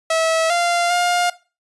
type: tone with pitch steps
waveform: sawtooth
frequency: 649 / 694 / 707 Hz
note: E5 / F5 / F5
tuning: -27 / -11 / +21 cents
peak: -12 dBFS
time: 0.1-1.3 s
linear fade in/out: 5 ms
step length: 400 ms
effects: noise-tail reverb RT60 0.3 s tail -18 dB re dry + resampled to 24000 Hz